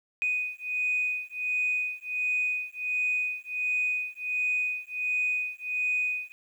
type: beating tone pair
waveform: sine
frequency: 2489 / 2490.4 Hz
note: D#7 / D#7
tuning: 0 / +1 cents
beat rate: 1.4 Hz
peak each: -29 dBFS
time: 0.22-6.32 s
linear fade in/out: 0 ms
effects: tanh soft clip ceiling -19 dBFS + 10-bit